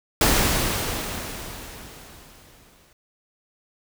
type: noise with exponential decay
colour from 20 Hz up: pink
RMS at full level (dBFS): -17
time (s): 0.21-2.93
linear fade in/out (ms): 2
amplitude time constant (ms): 590
effects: none